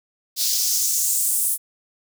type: noise with high-pass filter sweep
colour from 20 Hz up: white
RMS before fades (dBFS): -21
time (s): 0.36-1.58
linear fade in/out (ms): 50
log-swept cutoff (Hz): 4500 to 10000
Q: 2.5
effects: none